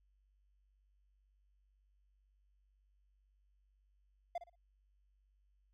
triangle tone with echo, 693 Hz, F5, 14 cents flat, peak -34 dBFS, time 4.35-4.38 s, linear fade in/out 5 ms, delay 59 ms, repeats 3, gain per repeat -12 dB, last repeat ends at 4.557 s, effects added 49 Hz sine -70 dBFS peak until 5.73 s

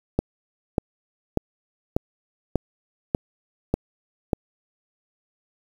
click train, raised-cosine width 2 ms, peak -6 dBFS, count 8, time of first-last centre 0.19-4.332 s, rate 1.69 Hz, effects 7-bit

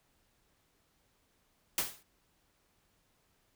white noise with exponential decay, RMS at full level -28 dBFS, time 1.78-2.03 s, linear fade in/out 1 ms, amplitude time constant 54 ms, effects pink hiss -73 dBFS RMS until 3.55 s

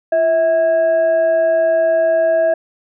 sine tone with frequency modulation, 651 Hz, E5, 22 cents flat, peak -11 dBFS, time 0.12-2.54 s, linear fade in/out 5 ms, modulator 996 Hz, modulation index 0.31, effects none

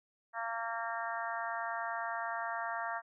harmonic tone, 229.6 Hz, A#3, 26 cents flat, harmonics 3 / 4 / 5 / 6 / 7 / 8, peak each -40 / -41 / -42 / -43 / -43 / -44 dBFS, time 0.33-3.02 s, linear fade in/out 50 ms, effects none

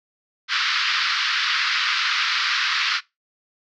pink band-pass noise, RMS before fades -22 dBFS, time 0.48-3.01 s, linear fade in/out 50 ms, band 1200 to 5100 Hz, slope 48 dB/octave, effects noise-tail reverb RT60 0.2 s tail -20 dB re dry

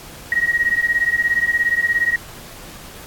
sine beating tone pair, 1884 / 1901 Hz, A#6 / A#6, +18 / +33 cents, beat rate 17 Hz, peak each -18 dBFS, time 0.32-2.16 s, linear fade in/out 2 ms, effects pink hiss -38 dBFS RMS until 3.06 s + AAC 64 kbps

